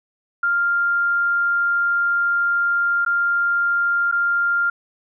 sine tone with dropouts, 1396.9 Hz, F6, in tune, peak -16 dBFS, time 0.43-4.7 s, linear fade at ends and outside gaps 5 ms, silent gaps 3.05-3.062 / 4.115-4.123 s, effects none

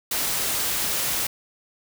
white noise, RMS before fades -25 dBFS, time 0.11-1.27 s, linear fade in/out 5 ms, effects none

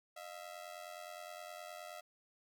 sawtooth ring-modulated tone, 659.3 Hz, E5, in tune, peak -40 dBFS, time 0.16-2.01 s, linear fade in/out 10 ms, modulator 44.8 Hz, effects none

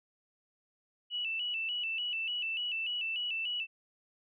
sine tone with vibrato, 2794 Hz, F7, in tune, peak -32 dBFS, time 1.1-3.67 s, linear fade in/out 50 ms, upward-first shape square, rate 3.4 Hz, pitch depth 84 cents each way, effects none

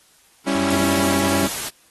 sawtooth chord, C# diminished, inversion second, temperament equal, 196 / 277.2 / 329.6 Hz, G3 / C#4 / E4, 0 / 0 / 0 cents, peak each -20 / -17 / -21 dBFS, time 0.46-1.48 s, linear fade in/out 20 ms
sawtooth tone with vibrato, 92.5 Hz, F#2, in tune, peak -27 dBFS, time 0.55-1.47 s, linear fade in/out 0 ms, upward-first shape sine, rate 11 Hz, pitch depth 17 cents each way
white noise, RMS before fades -27 dBFS, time 0.7-1.69 s, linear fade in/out 5 ms
effects white hiss -55 dBFS RMS until 1.9 s + AAC 32 kbps

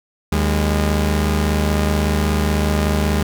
sawtooth tone pair together, 76.3 / 203.8 Hz, D#2 / G#3, -33 / -32 cents, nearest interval octave + perfect fourth, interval 1701 cents, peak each -13 / -16 dBFS, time 0.32-3.23 s, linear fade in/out 5 ms, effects none

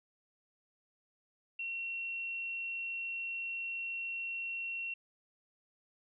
sine tone, 2727 Hz, F7, 42 cents flat, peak -36 dBFS, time 1.59-4.94 s, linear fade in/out 5 ms, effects none

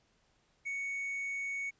triangle tone, 2225 Hz, C#7, 6 cents sharp, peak -33 dBFS, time 0.65-1.71 s, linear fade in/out 20 ms, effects pink hiss -72 dBFS RMS until 1.79 s + resampled to 16000 Hz

